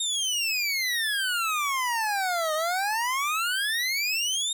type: exponential two-way sweep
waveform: 25% pulse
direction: down then up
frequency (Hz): 3726 to 610 to 3726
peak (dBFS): -21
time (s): 0-4.53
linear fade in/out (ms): 5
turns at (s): 2.54
effects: 9-bit